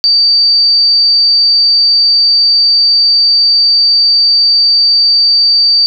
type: tone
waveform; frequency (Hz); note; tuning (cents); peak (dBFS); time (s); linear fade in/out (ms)
sine; 4626; D8; -27; -5; 0.04-5.86; 0
effects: none